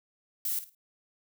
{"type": "noise with echo", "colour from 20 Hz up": "violet", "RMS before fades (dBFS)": -31, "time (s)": [0.45, 0.59], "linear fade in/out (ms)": 2, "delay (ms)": 53, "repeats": 3, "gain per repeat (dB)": -12, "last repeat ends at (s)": 0.749, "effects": []}